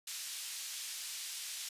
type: band-pass noise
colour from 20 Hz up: pink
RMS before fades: -43 dBFS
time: 0.07-1.69 s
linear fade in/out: 5 ms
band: 3700 to 11000 Hz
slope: 12 dB/octave
effects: resampled to 32000 Hz